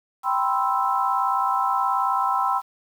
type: chord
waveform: sine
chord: C major seventh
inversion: second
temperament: equal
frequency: 784 / 987.8 / 1046.5 / 1318.5 Hz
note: G5 / B5 / C6 / E6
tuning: 0 / 0 / 0 / 0 cents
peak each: -25 dBFS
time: 0.23-2.62 s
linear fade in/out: 50 ms
effects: 8-bit